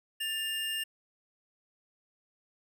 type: tone pair together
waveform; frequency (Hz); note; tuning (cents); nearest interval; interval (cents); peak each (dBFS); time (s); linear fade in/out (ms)
square; 1772.7 / 2814; A6 / F7; +12 / +12; minor sixth; 800; -40 / -33; 0.2-0.84; 10
effects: none